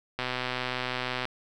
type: click train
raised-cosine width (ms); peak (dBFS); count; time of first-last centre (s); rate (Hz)
0.3; -14; 135; 0.19-1.253; 126
effects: none